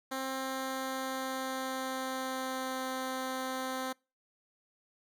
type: tone with pitch glide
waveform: 10% pulse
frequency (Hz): 264.6 to 260.2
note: C4 to C4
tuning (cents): +20 to -9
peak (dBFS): -26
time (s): 0.11-3.93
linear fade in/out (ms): 10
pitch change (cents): -29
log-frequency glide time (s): 0.31-2.86
effects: noise-tail reverb RT60 0.3 s tail -26 dB re dry